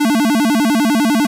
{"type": "tone with vibrato", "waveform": "square", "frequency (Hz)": 256.7, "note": "C4", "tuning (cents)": -33, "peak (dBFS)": -12, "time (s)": [0, 1.27], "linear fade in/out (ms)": 10, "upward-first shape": "square", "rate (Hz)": 10, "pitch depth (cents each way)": 240, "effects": ["resampled to 32000 Hz", "7-bit"]}